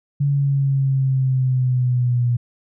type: exponential sweep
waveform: sine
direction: down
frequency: 142.6 to 120.3 Hz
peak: -15 dBFS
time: 0.2-2.37 s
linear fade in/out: 10 ms
effects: none